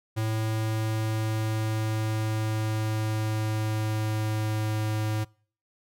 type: tone with pitch glide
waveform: square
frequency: 110 to 107.99 Hz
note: A2 to A2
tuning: 0 to -32 cents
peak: -26 dBFS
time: 0.16-5.25 s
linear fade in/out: 20 ms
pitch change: -32 cents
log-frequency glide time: 0.44-4.87 s
effects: noise-tail reverb RT60 0.5 s tail -26 dB re dry